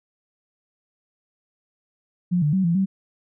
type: tone with pitch steps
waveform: sine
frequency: 177.5 / 148.4 / 189.8 / 169.2 / 192.2 Hz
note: F3 / D3 / F#3 / E3 / G3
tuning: +28 / +18 / +44 / +45 / -34 cents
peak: -17 dBFS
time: 2.31-2.86 s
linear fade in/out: 20 ms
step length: 110 ms
effects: none